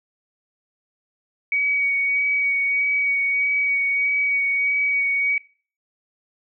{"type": "tone with vibrato", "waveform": "sine", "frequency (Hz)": 2254, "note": "C#7", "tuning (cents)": 28, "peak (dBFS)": -18, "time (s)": [1.52, 5.38], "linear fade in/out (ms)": 2, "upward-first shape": "sine", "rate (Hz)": 1.6, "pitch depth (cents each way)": 14, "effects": ["noise-tail reverb RT60 0.4 s tail -20 dB re dry"]}